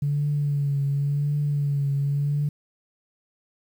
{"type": "tone with vibrato", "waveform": "sine", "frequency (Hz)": 143.2, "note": "D3", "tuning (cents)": -43, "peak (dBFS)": -20, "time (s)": [0.02, 2.49], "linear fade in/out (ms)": 5, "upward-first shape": "triangle", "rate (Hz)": 0.92, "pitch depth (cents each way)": 46, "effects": ["tanh soft clip ceiling -16 dBFS", "9-bit"]}